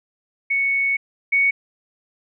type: tone pair in turn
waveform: sine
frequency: 2217 / 2227 Hz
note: C#7 / C#7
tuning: 0 / +7 cents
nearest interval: unison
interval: 7 cents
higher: second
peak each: -17 / -14 dBFS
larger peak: second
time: 0.5-0.97 / 1.32-1.51 s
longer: first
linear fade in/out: 10 ms
effects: none